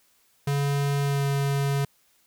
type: tone with pitch glide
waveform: square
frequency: 141.4 to 139.86 Hz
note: C#3 to C#3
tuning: +35 to +16 cents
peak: -23 dBFS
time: 0.47-1.85 s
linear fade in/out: 5 ms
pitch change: -19 cents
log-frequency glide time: 1.01-1.24 s
effects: white hiss -64 dBFS RMS until 2.26 s